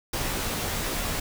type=noise with comb filter; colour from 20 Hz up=pink; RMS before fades=-29 dBFS; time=0.13-1.2 s; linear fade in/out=5 ms; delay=16 ms; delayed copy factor=-0.6; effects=none